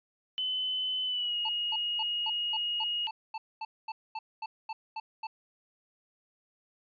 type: tone with pitch glide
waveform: sine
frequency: 3028 to 2876 Hz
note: F#7 to F#7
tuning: +39 to -50 cents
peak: -29 dBFS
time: 0.38-3.07 s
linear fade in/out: 0 ms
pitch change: -89 cents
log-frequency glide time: 1.05-1.36 s
type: tone bursts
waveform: square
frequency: 883 Hz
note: A5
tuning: 6 cents sharp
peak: -35 dBFS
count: 15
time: 1.45-5.27 s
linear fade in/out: 5 ms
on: 40 ms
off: 230 ms
effects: resampled to 11025 Hz